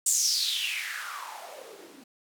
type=noise with band-pass filter sweep; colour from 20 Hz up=blue; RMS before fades=-31 dBFS; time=0.06-2.04 s; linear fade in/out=5 ms; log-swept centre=7900 to 250 Hz; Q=6; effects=none